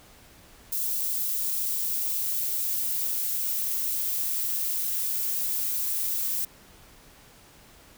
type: noise with high-pass filter sweep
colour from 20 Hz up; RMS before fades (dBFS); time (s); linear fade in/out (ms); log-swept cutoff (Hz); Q
violet; -28; 0.72-6.45; 5; 3400 to 450; 0.74
effects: pink hiss -53 dBFS RMS until 7.97 s